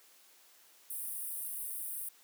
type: high-pass noise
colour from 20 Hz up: pink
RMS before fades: -40 dBFS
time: 0.9-2.09 s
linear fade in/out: 5 ms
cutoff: 8800 Hz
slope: 96 dB/octave
effects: white hiss -62 dBFS RMS until 2.23 s + high-pass 300 Hz 12 dB/octave